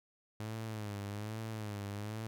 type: tone with vibrato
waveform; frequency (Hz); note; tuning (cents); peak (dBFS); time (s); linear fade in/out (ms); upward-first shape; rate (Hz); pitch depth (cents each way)
sawtooth; 106; G#2; +36; -35; 0.4-2.27; 0; sine; 1.2; 88
effects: none